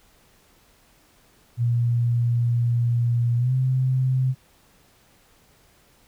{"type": "tone with pitch glide", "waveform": "sine", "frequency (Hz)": [119, 129.77], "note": ["A#2", "C3"], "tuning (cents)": [36, -14], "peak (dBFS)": -18, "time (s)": [1.57, 4.35], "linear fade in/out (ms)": 50, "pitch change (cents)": 150, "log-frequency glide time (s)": [3.37, 3.53], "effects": ["pink hiss -58 dBFS RMS until 6.07 s"]}